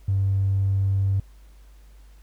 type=tone with tanh clipping; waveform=triangle; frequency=97.5 Hz; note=G2; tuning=9 cents flat; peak=-18 dBFS; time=0.08-1.2 s; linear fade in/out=5 ms; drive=1 dB; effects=added 50 Hz sine -46 dBFS peak until 2.22 s + pink hiss -61 dBFS RMS until 2.22 s